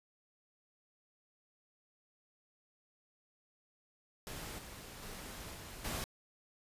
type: noise with level steps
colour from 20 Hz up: pink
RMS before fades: -45 / -50 / -47 / -49 / -39 dBFS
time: 4.27-6.04 s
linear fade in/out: 0 ms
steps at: 4.58 / 5.02 / 5.53 / 5.84 s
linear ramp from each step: 10 ms
effects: resampled to 32000 Hz